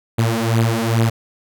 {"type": "beating tone pair", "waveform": "sawtooth", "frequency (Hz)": [113, 115.4], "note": ["A2", "A#2"], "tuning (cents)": [47, -17], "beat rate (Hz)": 2.4, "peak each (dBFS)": -14, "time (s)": [0.18, 1.1], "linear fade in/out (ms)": 10, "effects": []}